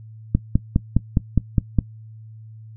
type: click train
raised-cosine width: 5 ms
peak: -3 dBFS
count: 8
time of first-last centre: 0.35-1.787 s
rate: 4.87 Hz
effects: noise-tail reverb RT60 0.1 s tail -19 dB re dry + added 110 Hz sine -38 dBFS peak until 2.76 s